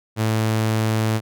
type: tone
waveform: sawtooth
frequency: 110 Hz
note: A2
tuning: in tune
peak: -14 dBFS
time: 0.16-1.21 s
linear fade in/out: 50 ms
effects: none